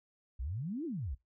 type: exponential two-way sweep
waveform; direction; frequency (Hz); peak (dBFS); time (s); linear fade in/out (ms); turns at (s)
sine; up then down; 54.9 to 353.9 to 54.9; -35; 0.39-1.15; 10; 0.85
effects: noise-tail reverb RT60 0.2 s tail -22 dB re dry